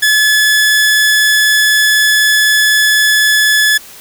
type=tone; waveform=sawtooth; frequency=1716 Hz; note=A6; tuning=44 cents flat; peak=-4 dBFS; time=0.02-3.78 s; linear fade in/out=10 ms; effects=white hiss -35 dBFS RMS until 4 s